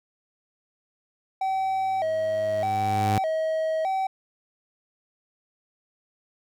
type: tone with vibrato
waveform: triangle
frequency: 698.5 Hz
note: F5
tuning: in tune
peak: -21 dBFS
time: 1.41-4.07 s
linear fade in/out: 5 ms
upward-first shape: square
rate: 0.82 Hz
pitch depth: 160 cents each way
type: tone with exponential growth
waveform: sawtooth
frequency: 102.8 Hz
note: G#2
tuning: 17 cents flat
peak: -18 dBFS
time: 1.47-3.18 s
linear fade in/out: 0 ms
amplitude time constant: 370 ms
effects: none